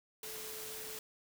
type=tone in noise; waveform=sine; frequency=435.6 Hz; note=A4; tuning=17 cents flat; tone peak=-50 dBFS; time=0.23-0.99 s; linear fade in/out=2 ms; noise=white; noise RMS=-45 dBFS; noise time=0.23-0.99 s; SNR=-8 dB; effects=none